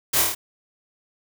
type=noise with echo; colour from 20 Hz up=white; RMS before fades=-21 dBFS; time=0.13-0.22 s; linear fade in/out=10 ms; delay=26 ms; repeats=5; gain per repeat=-2 dB; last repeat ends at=0.35 s; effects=none